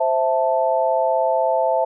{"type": "chord", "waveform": "sine", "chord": "A minor", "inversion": "first", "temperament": "equal", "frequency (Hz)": [523.3, 659.3, 880], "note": ["C5", "E5", "A5"], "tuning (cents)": [0, 0, 0], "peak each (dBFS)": [-21, -19, -21], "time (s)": [0, 1.85], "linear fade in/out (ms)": 10, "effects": []}